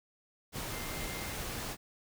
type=tone in noise; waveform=sine; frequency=2098 Hz; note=C7; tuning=4 cents sharp; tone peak=-47 dBFS; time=0.7-1.36 s; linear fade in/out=50 ms; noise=pink; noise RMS=-39 dBFS; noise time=0.52-1.77 s; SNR=-11 dB; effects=none